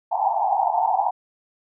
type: band-pass noise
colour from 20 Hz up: white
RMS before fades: -21 dBFS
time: 0.11-1.11 s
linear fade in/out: 20 ms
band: 700 to 920 Hz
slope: 96 dB/octave
effects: none